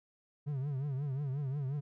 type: tone with vibrato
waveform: triangle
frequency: 138.59 Hz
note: C#3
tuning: in tune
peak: -31 dBFS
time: 0.46-1.81 s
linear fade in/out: 20 ms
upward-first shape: triangle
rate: 5.6 Hz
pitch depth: 150 cents each way
effects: none